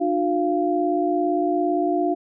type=tone cluster; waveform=sine; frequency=301.1 / 358.7 / 692 Hz; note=D4 / F4 / F5; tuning=+43 / +46 / -16 cents; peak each=-23 dBFS; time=0-2.15 s; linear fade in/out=20 ms; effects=none